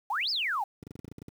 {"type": "exponential two-way sweep", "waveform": "sine", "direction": "up then down", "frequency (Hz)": [756, 5400, 756], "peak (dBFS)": -27, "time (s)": [0.1, 0.64], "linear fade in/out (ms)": 5, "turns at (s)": 0.3}
{"type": "clicks", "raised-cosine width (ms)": 3, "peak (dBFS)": -30, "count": 11, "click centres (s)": [0.828, 0.869, 0.909, 0.955, 0.992, 1.046, 1.08, 1.116, 1.183, 1.219, 1.283]}
{"effects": ["high-pass 80 Hz 12 dB/octave", "9-bit"]}